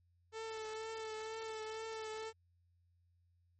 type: tone with vibrato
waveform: sawtooth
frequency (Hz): 440.8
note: A4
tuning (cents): +3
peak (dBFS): -38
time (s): 0.32-2.33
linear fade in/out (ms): 50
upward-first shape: triangle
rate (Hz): 2.1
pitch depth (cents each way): 27
effects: added 87 Hz sine -70 dBFS peak until 3.59 s + MP3 32 kbps